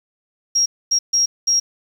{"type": "tone bursts at uneven times", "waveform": "sine", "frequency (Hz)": 5610, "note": "F8", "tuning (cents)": 7, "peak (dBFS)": -13, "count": 4, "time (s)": [[0.55, 0.66], [0.91, 0.99], [1.13, 1.26], [1.47, 1.6]], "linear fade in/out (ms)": 10, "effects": ["7-bit"]}